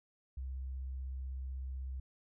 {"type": "tone with vibrato", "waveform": "sine", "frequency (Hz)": 65.41, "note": "C2", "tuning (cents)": 0, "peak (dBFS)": -38, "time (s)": [0.37, 2], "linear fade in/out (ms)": 5, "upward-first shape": "sine", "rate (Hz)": 16, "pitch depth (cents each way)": 17, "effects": []}